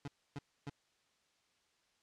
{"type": "tone bursts", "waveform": "25% pulse", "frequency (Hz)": 141.8, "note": "C#3", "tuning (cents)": 40, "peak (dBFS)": -37, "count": 3, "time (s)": [0.05, 0.697], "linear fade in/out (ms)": 2, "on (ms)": 29, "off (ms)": 280, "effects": ["white hiss -75 dBFS RMS until 2.02 s", "low-pass 6000 Hz 12 dB/octave"]}